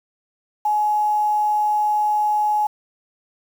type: tone with quantisation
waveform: sine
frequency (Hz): 843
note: G#5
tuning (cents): +26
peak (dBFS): -16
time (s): 0.65-2.67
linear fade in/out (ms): 5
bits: 7
effects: none